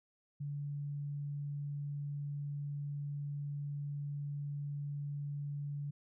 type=tone; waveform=sine; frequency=144 Hz; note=D3; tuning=34 cents flat; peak=-37 dBFS; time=0.4-5.91 s; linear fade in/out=10 ms; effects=none